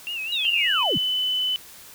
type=tone with vibrato; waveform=sine; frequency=2699 Hz; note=E7; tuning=40 cents sharp; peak=-27 dBFS; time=0.07-0.83 s; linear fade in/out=0 ms; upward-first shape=sine; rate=5 Hz; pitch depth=110 cents each way
type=linear sweep; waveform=sine; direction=down; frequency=3951 to 92.5 Hz; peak=-23 dBFS; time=0.32-0.98 s; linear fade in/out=5 ms
type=tone with pitch glide; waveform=sine; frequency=2794 to 3012 Hz; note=F7 to F#7; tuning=0 to +30 cents; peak=-21 dBFS; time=0.45-1.56 s; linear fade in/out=0 ms; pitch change=+130 cents; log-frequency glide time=0.57-0.76 s
effects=white hiss -45 dBFS RMS until 1.94 s